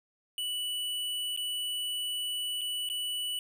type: tone with dropouts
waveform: square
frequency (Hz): 2960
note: F#7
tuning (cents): 0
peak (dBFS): -32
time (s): 0.38-3.39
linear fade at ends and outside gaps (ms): 1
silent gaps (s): 1.364-1.374 / 2.611-2.615 / 2.889-2.899
effects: none